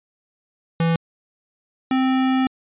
square tone pair in turn, 165.7 / 261.1 Hz, E3 / C4, +9 / -3 cents, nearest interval minor sixth, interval 788 cents, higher second, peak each -17 dBFS, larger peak neither, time 0.8-0.96 / 1.91-2.47 s, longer second, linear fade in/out 2 ms, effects resampled to 8000 Hz

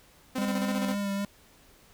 sawtooth tone with tremolo, 258.6 Hz, C4, 20 cents flat, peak -25 dBFS, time 0.35-0.95 s, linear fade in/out 10 ms, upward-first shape square, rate 15 Hz, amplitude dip 55%
square tone with vibrato, 200 Hz, G3, 35 cents sharp, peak -29 dBFS, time 0.38-1.25 s, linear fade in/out 2 ms, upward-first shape sine, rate 3.7 Hz, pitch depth 20 cents each way
effects pink hiss -58 dBFS RMS until 1.93 s

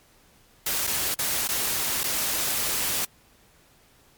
white noise with dropouts, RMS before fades -26 dBFS, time 0.66-3.05 s, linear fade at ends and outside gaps 5 ms, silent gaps 0.869-0.873 / 1.144-1.188 / 1.476-1.487 / 2.034-2.039 s, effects pink hiss -58 dBFS RMS until 4.17 s + MP3 96 kbps

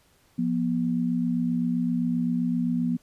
sine tone pair together, 174.61 / 242.3 Hz, F3 / B3, 0 / -33 cents, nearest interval tritone, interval 567 cents, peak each -27 / -24 dBFS, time 0.38-2.97 s, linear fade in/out 10 ms, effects pink hiss -62 dBFS RMS until 3.02 s + resampled to 32000 Hz

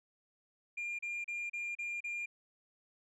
sine tone bursts, 2402 Hz, D7, 38 cents sharp, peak -34 dBFS, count 6, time 0.77-2.26 s, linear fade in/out 10 ms, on 220 ms, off 34 ms, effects tanh soft clip ceiling -35 dBFS

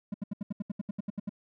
triangle tone bursts, 202.9 Hz, G#3, 40 cents flat, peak -28 dBFS, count 13, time 0.12-1.294 s, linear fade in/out 5 ms, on 22 ms, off 74 ms, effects none

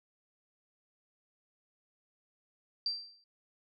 sine tone with exponential decay, 4699 Hz, D8, in tune, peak -28 dBFS, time 2.86-3.24 s, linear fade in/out 2 ms, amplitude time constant 82 ms, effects none

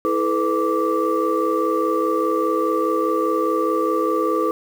sine tone cluster, 326.5 / 432.5 / 497.4 / 1167 Hz, E4 / A4 / B4 / D6, -17 / -30 / +12 / -11 cents, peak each -22 dBFS, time 0.05-4.51 s, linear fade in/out 0 ms, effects tanh soft clip ceiling -9 dBFS + 7-bit

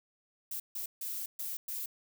violet noise bursts at uneven times, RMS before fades -38 dBFS, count 5, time 0.51-0.6 / 0.75-0.86 / 1.01-1.26 / 1.39-1.57 / 1.68-1.86 s, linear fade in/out 5 ms, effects none

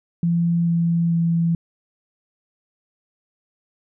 sine tone with pitch steps, 169.9 / 168.73 / 167.56 Hz, F3 / E3 / E3, -47 / +41 / +29 cents, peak -16 dBFS, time 0.23-1.55 s, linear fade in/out 2 ms, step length 440 ms, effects none

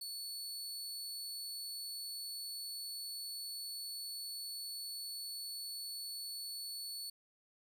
sawtooth tone, 4435 Hz, C#8, in tune, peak -39 dBFS, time 0.01-7.1 s, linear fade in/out 5 ms, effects none

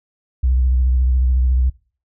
sine tone with vibrato, 63.4 Hz, B1, 46 cents sharp, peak -11 dBFS, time 0.43-1.7 s, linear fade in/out 10 ms, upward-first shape triangle, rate 14 Hz, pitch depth 79 cents each way, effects noise-tail reverb RT60 0.4 s tail -23 dB re dry + tanh soft clip ceiling -9 dBFS

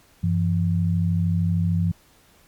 sine tone pair together, 95.5 / 168.7 Hz, G2 / E3, -45 / +40 cents, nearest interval minor seventh, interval 985 cents, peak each -21 dBFS, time 0.23-1.92 s, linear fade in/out 10 ms, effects pink hiss -56 dBFS RMS until 2.47 s + MP3 96 kbps

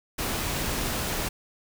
pink noise, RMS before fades -29 dBFS, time 0.18-1.29 s, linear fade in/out 10 ms, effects none

